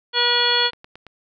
harmonic tone, 481.6 Hz, B4, 44 cents flat, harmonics 1 / 2 / 3 / 4 / 5 / 6 / 7 / 9, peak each -26 / -25 / -24 / -27 / -30 / -26 / -20 / -22 dBFS, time 0.13-0.71 s, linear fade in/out 50 ms
click train, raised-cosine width 0.3 ms, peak -24 dBFS, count 7, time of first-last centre 0.4-1.067 s, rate 9 Hz
effects none

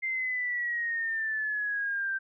sine exponential sweep, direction down, 2096 to 1561 Hz, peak -28 dBFS, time 0.02-2.19 s, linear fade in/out 20 ms, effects none

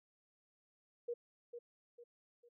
sine tone with echo, 477 Hz, A#4, 40 cents sharp, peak -37 dBFS, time 1.08-1.14 s, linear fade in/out 10 ms, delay 450 ms, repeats 3, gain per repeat -8 dB, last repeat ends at 2.49 s, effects none

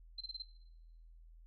sine tone bursts, 4104 Hz, C8, 34 cents flat, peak -40 dBFS, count 5, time 0.18-0.423 s, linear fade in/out 5 ms, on 27 ms, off 27 ms, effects noise-tail reverb RT60 1.0 s tail -18 dB re dry + added 41 Hz sine -55 dBFS peak until 1.46 s

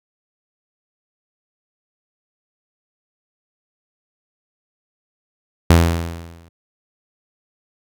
sawtooth tone with exponential decay, 84 Hz, E2, 33 cents sharp, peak -3 dBFS, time 5.7-6.49 s, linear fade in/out 5 ms, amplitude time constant 170 ms, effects none

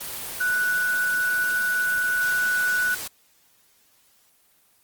sine tone in noise, 1480 Hz, F#6, in tune, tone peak -20 dBFS, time 0.4-2.95 s, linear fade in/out 10 ms, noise white, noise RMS -33 dBFS, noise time 0-3.08 s, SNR +10 dB, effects white hiss -61 dBFS RMS until 4.83 s + Opus 24 kbps

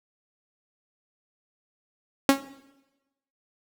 sawtooth tone with exponential decay, 273.9 Hz, C#4, 21 cents flat, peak -8 dBFS, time 2.29-2.43 s, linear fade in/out 1 ms, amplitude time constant 29 ms, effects noise-tail reverb RT60 1.0 s tail -17 dB re dry

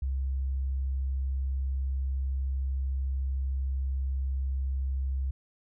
sine tone, 66.6 Hz, C2, 31 cents sharp, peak -27 dBFS, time 0.02-5.31 s, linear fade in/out 5 ms, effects none

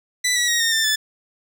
15% pulse tone with pitch steps, 1985 / 1934.1 / 1884.4 / 1836.1 / 1789 / 1743.1 Hz, B6 / B6 / A#6 / A#6 / A6 / A6, +8 / -37 / +18 / -27 / +28 / -17 cents, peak -11 dBFS, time 0.24-0.96 s, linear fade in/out 10 ms, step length 120 ms, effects none

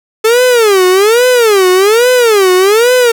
45% pulse tone with vibrato, 429.4 Hz, A4, 42 cents flat, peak -5 dBFS, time 0.24-3.12 s, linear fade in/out 10 ms, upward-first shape sine, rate 1.2 Hz, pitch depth 280 cents each way, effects none

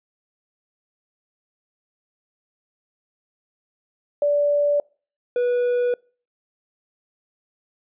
sine / triangle tone pair in turn, 581 / 488.6 Hz, D5 / B4, -19 / -19 cents, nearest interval minor third, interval 300 cents, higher first, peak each -16 dBFS, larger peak neither, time 4.22-4.8 / 5.36-5.94 s, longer neither, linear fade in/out 2 ms, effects noise-tail reverb RT60 0.4 s tail -26 dB re dry + resampled to 8000 Hz

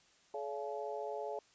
harmonic tone with a mistuned harmonic, 142.3 Hz, C#3, 46 cents sharp, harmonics 3 / 4 / 5 / 6, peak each -42 / -43 / -44 / -45 dBFS, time 0.34-1.39 s, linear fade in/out 2 ms, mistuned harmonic 5, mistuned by -68 cents, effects white hiss -67 dBFS RMS until 1.54 s + resampled to 16000 Hz

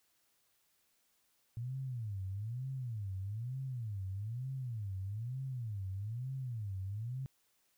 sine tone with vibrato, 112.5 Hz, A2, 39 cents sharp, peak -37 dBFS, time 1.57-7.26 s, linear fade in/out 0 ms, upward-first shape sine, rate 1.1 Hz, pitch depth 300 cents each way, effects white hiss -75 dBFS RMS until 7.77 s

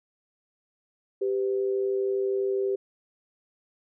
sine tone pair together, 392 / 504.4 Hz, G4 / B4, 0 / +36 cents, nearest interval major third, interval 436 cents, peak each -24 / -33 dBFS, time 1.21-2.76 s, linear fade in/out 10 ms, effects none

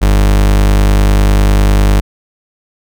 40% pulse tone, 50 Hz, G1, 35 cents sharp, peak -5 dBFS, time 0.01-2.01 s, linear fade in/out 20 ms, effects none

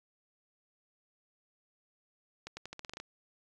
accelerating click train, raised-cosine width 0.2 ms, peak -25 dBFS, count 10, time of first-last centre 2.47-3 s, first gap 100 ms, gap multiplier 0.86, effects resampled to 24000 Hz

